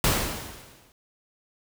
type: noise with exponential decay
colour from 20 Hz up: pink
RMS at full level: -20 dBFS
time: 0.04-0.92 s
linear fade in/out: 1 ms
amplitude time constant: 190 ms
effects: none